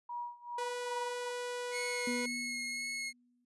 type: tone with tremolo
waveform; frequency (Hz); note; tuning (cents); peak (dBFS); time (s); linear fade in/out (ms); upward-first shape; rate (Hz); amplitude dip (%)
sine; 960; B5; -49; -36; 0.09-1.31; 5; sine; 2.5; 90
type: tone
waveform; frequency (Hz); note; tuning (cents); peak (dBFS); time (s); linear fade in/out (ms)
sawtooth; 490; B4; -14; -33; 0.58-2.26; 5
type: tone with vibrato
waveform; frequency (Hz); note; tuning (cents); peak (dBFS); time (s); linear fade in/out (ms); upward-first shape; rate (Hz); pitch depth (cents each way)
sawtooth; 2171; C#7; -37; -33; 1.71-3.13; 50; sine; 1.9; 12
type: tone with exponential decay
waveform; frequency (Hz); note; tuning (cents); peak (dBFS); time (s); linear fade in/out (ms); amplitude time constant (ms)
sine; 243.9; B3; -21; -33; 2.07-3.45; 5; 300
effects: resampled to 24000 Hz